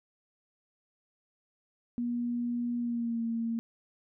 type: tone with pitch glide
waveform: sine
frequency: 240 to 229.6 Hz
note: B3 to A#3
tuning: -49 to -26 cents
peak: -29 dBFS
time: 1.98-3.59 s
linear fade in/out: 0 ms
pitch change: -77 cents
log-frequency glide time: 2.78-3.22 s
effects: none